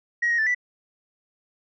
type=tone with pitch steps; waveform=sine; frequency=1895 / 1876 / 1762 / 1970 Hz; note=A#6 / A#6 / A6 / B6; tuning=+28 / +11 / +2 / -5 cents; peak=-18 dBFS; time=0.22-0.548 s; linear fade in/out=10 ms; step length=82 ms; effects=tanh soft clip ceiling -16 dBFS